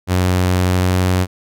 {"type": "tone with pitch glide", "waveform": "sawtooth", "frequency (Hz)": [91.2, 91.83], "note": ["F#2", "F#2"], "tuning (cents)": [-24, -13], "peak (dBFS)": -9, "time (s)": [0.07, 1.27], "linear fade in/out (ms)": 50, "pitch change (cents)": 11, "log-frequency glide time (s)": [0.64, 1.01], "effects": []}